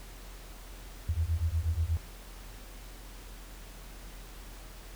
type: beating tone pair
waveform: sine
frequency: 77.78 / 86.08 Hz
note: D#2 / F2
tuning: 0 / -25 cents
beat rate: 8.3 Hz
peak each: -30 dBFS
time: 1.09-1.97 s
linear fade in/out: 0 ms
effects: added 43 Hz sine -45 dBFS peak until 4.95 s + pink hiss -51 dBFS RMS until 4.95 s